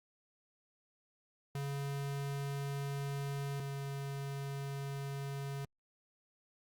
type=tone pair in turn; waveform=square; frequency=140.1 / 139.05 Hz; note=C#3 / C#3; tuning=+19 / +6 cents; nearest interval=unison; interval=13 cents; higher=first; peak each=-37 / -39 dBFS; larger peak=first; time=1.55-3.6 / 3.6-5.65 s; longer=neither; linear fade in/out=2 ms; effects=Opus 48 kbps